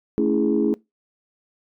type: chord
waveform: sine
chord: A major seventh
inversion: none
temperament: equal with one note detuned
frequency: 220 / 280.1 / 329.6 / 415.3 Hz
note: A3 / C#4 / E4 / G#4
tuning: 0 / +18 / 0 / 0 cents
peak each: -22 dBFS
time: 0.18-0.74 s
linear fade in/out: 0 ms
effects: noise-tail reverb RT60 0.2 s tail -23 dB re dry + tanh soft clip ceiling -9 dBFS